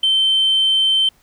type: tone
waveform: sine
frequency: 3100 Hz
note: G7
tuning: 20 cents flat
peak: -11 dBFS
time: 0.03-1.09 s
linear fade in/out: 5 ms
effects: tanh soft clip ceiling -9 dBFS + pink hiss -56 dBFS RMS until 1.22 s